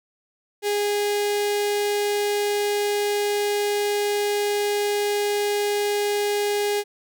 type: tone with notch filter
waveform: sawtooth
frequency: 411.5 Hz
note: G#4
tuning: 16 cents flat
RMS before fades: -23 dBFS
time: 0.62-6.84 s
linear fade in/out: 50 ms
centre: 1200 Hz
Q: 1.6
effects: none